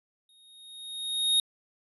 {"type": "tone with exponential growth", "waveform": "square", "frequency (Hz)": 3729, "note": "A#7", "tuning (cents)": 0, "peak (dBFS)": -20, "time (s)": [0.29, 1.4], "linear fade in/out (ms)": 2, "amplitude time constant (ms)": 240, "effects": ["resampled to 32000 Hz"]}